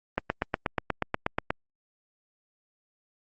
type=click train; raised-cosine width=0.5 ms; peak=-10 dBFS; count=12; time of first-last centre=0.18-1.505 s; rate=8.3 Hz; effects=Opus 24 kbps